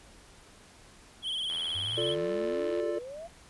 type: tone with vibrato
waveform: triangle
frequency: 3200 Hz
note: G7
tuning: 35 cents sharp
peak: -29 dBFS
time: 1.22-2.16 s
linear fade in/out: 50 ms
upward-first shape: sine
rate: 19 Hz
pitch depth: 83 cents each way
type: click train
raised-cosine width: 0.3 ms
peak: -29 dBFS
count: 109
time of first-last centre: 1.5-2.8 s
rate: 83.1 Hz
type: exponential sweep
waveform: sine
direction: up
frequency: 87.31 to 698.5 Hz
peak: -39 dBFS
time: 1.74-3.28 s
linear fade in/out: 20 ms
type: chord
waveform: triangle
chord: D minor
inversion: first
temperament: equal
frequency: 349.2 / 440 / 587.3 Hz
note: F4 / A4 / D5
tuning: 0 / 0 / 0 cents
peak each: -31 dBFS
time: 1.97-2.99 s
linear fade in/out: 10 ms
effects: pink hiss -55 dBFS RMS until 3.49 s + resampled to 24000 Hz